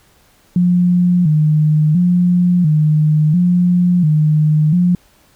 sine tone with vibrato, 164.81 Hz, E3, in tune, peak -9 dBFS, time 0.56-4.95 s, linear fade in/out 2 ms, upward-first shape square, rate 0.72 Hz, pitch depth 130 cents each way, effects pink hiss -52 dBFS RMS until 5.35 s

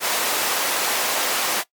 pink high-pass noise, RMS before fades -22 dBFS, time 0-1.64 s, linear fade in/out 50 ms, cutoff 560 Hz, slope 12 dB/octave, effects noise-tail reverb RT60 0.1 s tail -19 dB re dry + MP3 96 kbps

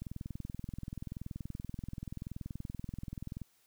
click train, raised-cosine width 5 ms, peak -28 dBFS, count 72, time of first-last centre 0.02-3.417 s, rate 20.9 Hz, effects white hiss -70 dBFS RMS until 3.66 s

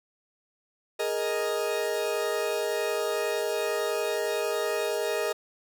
40% pulse chord, Ab suspended second, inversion none, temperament equal, 415.3 / 466.2 / 622.3 Hz, Ab4 / Bb4 / Eb5, 0 / 0 / 0 cents, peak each -30 dBFS, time 0.99-5.33 s, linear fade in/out 10 ms, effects none

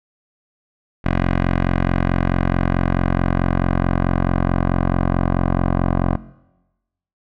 10% pulse tone with low-pass filter sweep, 44.6 Hz, F1, 37 cents sharp, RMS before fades -18 dBFS, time 1.04-6.17 s, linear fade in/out 20 ms, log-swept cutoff 2000 to 1100 Hz, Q 1.3, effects noise-tail reverb RT60 1.0 s tail -19 dB re dry

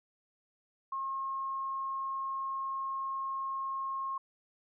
sine tone, 1077 Hz, C6, 50 cents sharp, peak -33 dBFS, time 0.92-4.18 s, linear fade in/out 5 ms, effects none

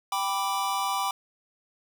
square chord, G major, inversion none, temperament equal, 784 / 987.8 / 1174.7 Hz, G5 / B5 / D6, 0 / 0 / 0 cents, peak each -31 dBFS, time 0.12-1.11 s, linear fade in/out 2 ms, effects none

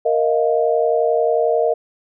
sine chord, Bb suspended fourth, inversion none, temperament equal with one note detuned, 466.2 / 627.3 / 698.5 Hz, Bb4 / Eb5 / F5, 0 / +14 / 0 cents, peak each -17 / -18 / -21 dBFS, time 0.05-1.74 s, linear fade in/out 10 ms, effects none

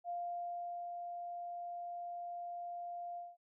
sine tone with ADSR envelope, 698.5 Hz, F5, in tune, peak -37 dBFS, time 0.04-3.37 s, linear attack 53 ms, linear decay 810 ms, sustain -4 dB, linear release 200 ms, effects none

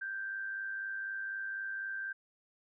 sine tone with amplitude modulation, 1568 Hz, G6, in tune, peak -34 dBFS, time 0.01-2.13 s, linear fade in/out 10 ms, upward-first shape sine, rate 104 Hz, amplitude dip 45%, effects none

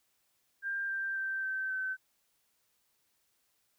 sine tone with pitch steps, 1593 / 1577.4 / 1562 / 1546.8 / 1531.6 Hz, G6 / G6 / G6 / G6 / G6, +27 / +10 / -7 / -24 / -41 cents, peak -32 dBFS, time 0.62-1.97 s, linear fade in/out 50 ms, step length 270 ms, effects white hiss -75 dBFS RMS until 3.78 s

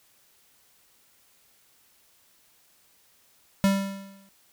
square tone with exponential decay, 196 Hz, G3, in tune, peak -17 dBFS, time 3.64-4.29 s, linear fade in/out 0 ms, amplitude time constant 140 ms, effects white hiss -62 dBFS RMS until 4.52 s

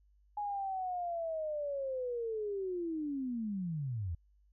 sine linear sweep, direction down, 836 to 77 Hz, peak -34 dBFS, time 0.37-4.15 s, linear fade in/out 5 ms, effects added 50 Hz sine -64 dBFS peak until 4.52 s

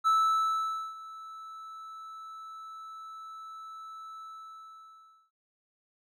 triangle tone with ADSR envelope, 1312 Hz, E6, 9 cents flat, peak -19 dBFS, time 0.04-5.31 s, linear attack 30 ms, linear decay 870 ms, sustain -21 dB, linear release 1100 ms, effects none

